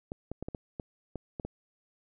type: clicks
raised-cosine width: 2 ms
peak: -23 dBFS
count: 9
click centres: 0.119 / 0.316 / 0.426 / 0.485 / 0.548 / 0.798 / 1.157 / 1.398 / 1.45 s
effects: none